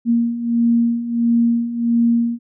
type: beating tone pair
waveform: sine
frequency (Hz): 233.1 / 234.6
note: A#3 / A#3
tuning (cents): 0 / +11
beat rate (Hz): 1.5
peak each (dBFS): -20 / -15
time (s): 0.05-2.39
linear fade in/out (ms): 50
effects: none